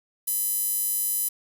10% pulse tone with high-pass filter, 1000 Hz, B5, 21 cents sharp, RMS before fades -26 dBFS, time 0.27-1.29 s, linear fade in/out 10 ms, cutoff 11000 Hz, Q 7.6, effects 7-bit

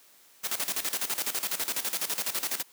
white noise with tremolo, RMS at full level -29 dBFS, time 0.43-2.63 s, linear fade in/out 20 ms, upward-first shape square, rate 12 Hz, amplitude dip 75%, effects white hiss -58 dBFS RMS until 2.72 s + high-pass 200 Hz 12 dB/octave

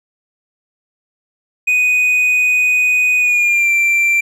triangle tone with pitch glide, 2489 to 2356 Hz, D#7 to D7, 0 to +5 cents, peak -9 dBFS, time 1.67-4.21 s, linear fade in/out 10 ms, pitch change -95 cents, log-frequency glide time 3.18-3.7 s, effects none

